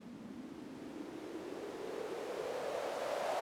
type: noise with low-pass filter sweep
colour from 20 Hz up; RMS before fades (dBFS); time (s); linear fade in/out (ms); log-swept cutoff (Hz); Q
violet; -42; 0-3.41; 20; 220 to 660; 4
effects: none